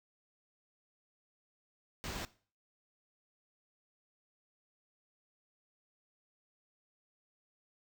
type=noise with sample-and-hold; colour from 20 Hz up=pink; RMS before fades=-41 dBFS; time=2.04-2.25 s; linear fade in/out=0 ms; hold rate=11025 Hz; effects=noise-tail reverb RT60 0.4 s tail -18 dB re dry